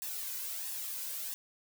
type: noise with flanger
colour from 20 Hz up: blue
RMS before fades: -39 dBFS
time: 0.02-1.34 s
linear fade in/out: 0 ms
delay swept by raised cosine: 1.1 to 2.03 ms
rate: 1.5 Hz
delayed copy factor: +0.55
effects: none